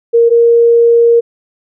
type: tone pair in turn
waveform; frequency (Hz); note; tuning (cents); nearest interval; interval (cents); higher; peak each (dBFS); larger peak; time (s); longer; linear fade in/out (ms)
sine; 466.2 / 467.8; A#4 / A#4; 0 / +6; unison; 6; second; -4; neither; 0.13-0.3 / 0.3-1.21; second; 20
effects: none